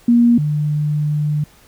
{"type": "tone pair in turn", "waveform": "sine", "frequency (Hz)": [237.3, 149.49], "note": ["A#3", "D3"], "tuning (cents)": [31, 31], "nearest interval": "minor sixth", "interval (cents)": 800, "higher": "first", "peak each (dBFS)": [-8, -15], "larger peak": "first", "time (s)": [[0.08, 0.38], [0.38, 1.44]], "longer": "second", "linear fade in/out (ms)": 5, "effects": ["pink hiss -49 dBFS RMS until 1.67 s"]}